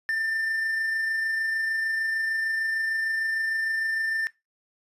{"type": "tone with amplitude modulation", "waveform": "triangle", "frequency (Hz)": 1790, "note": "A6", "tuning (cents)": 29, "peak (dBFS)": -21, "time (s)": [0.09, 4.27], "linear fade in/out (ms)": 0, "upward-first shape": "sine", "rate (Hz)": 26.6, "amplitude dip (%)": 25, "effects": ["noise-tail reverb RT60 0.2 s tail -19 dB re dry", "resampled to 32000 Hz"]}